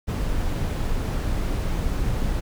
brown noise, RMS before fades -24 dBFS, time 0.07-2.41 s, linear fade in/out 20 ms, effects none

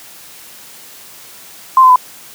sine tone with pitch steps, 1046.5 / 1025 / 1003.9 Hz, C6 / C6 / B5, 0 / -36 / +28 cents, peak -3 dBFS, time 1.77-1.959 s, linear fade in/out 2 ms, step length 63 ms, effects white hiss -37 dBFS RMS until 2.34 s + high-pass 100 Hz 12 dB/octave

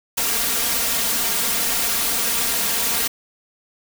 white noise with comb filter, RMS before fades -21 dBFS, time 0.17-3.08 s, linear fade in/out 10 ms, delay 4.3 ms, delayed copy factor +0.75, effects none

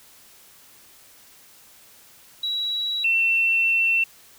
sine tone pair in turn, 3894 / 2697 Hz, B7 / E7, -25 / +39 cents, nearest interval tritone, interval 636 cents, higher first, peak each -23 / -17 dBFS, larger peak second, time 2.43-3.04 / 3.04-4.04 s, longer second, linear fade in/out 5 ms, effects white hiss -51 dBFS RMS until 4.38 s

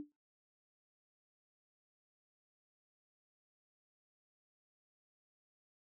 sine tone with exponential decay, 294.5 Hz, D4, 5 cents sharp, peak -38 dBFS, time 0-0.12 s, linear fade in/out 0 ms, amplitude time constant 25 ms, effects noise-tail reverb RT60 0.2 s tail -22 dB re dry

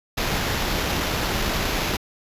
pink noise with sample-and-hold, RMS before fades -24 dBFS, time 0.17-1.97 s, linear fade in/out 10 ms, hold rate 8820 Hz, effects resampled to 32000 Hz

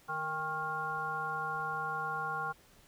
harmonic tone with a mistuned harmonic, 155.56 Hz, D#3, in tune, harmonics 1 / 3 / 5 / 7 / 9, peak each -47 / -46 / -39 / -38 / -37 dBFS, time 0.08-2.53 s, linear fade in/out 20 ms, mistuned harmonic 5, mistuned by +39 cents, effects pink hiss -62 dBFS RMS until 2.87 s

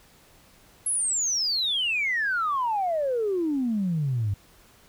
sine exponential sweep, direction down, 11175 to 95.9 Hz, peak -22 dBFS, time 0.86-4.34 s, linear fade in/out 5 ms, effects tanh soft clip ceiling -18 dBFS + pink hiss -56 dBFS RMS until 4.88 s

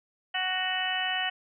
harmonic tone, 371.4 Hz, F#4, 7 cents sharp, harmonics 2 / 3 / 4 / 5 / 6 / 7 / 8, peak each -33 / -43 / -37 / -32 / -42 / -37 / -31 dBFS, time 0.34-1.3 s, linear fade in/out 10 ms, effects none

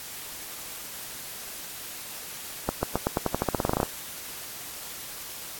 accelerating click train, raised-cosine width 1 ms, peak -9 dBFS, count 17, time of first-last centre 2.69-3.831 s, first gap 140 ms, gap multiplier 0.9, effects white hiss -39 dBFS RMS until 5.59 s + AAC 64 kbps

